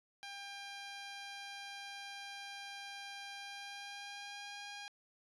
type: tone with pitch glide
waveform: 10% pulse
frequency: 799 to 813 Hz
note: G5 to G#5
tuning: +33 to -37 cents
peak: -37 dBFS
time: 0.23-4.88 s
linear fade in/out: 0 ms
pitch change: +30 cents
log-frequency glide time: 3.37-4.66 s
effects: resampled to 22050 Hz